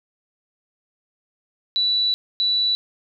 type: tone bursts at uneven times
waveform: sine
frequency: 3951 Hz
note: B7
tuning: in tune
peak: -17 dBFS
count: 2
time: 1.76-2.14 / 2.4-2.75 s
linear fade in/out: 0 ms
effects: none